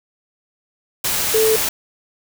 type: tone in noise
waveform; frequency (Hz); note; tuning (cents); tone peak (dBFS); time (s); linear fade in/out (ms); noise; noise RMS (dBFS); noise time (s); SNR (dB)
sine; 440; A4; 0; -13; 1.34-1.56; 5; white; -20; 1.04-1.69; +4
effects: none